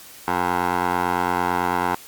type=tone with band-pass filter; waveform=15% pulse; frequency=89 Hz; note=F2; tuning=33 cents sharp; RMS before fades=-22 dBFS; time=0.28-1.95 s; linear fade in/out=0 ms; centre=1000 Hz; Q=1.8; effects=white hiss -43 dBFS RMS until 2.07 s + Opus 48 kbps